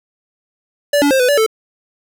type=tone with pitch steps; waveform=square; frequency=579 / 286.7 / 530 / 498.6 / 576 / 440.6 Hz; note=D5 / D4 / C5 / B4 / D5 / A4; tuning=-25 / -42 / +22 / +16 / -34 / +2 cents; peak=-11 dBFS; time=0.93-1.464 s; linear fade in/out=5 ms; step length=89 ms; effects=none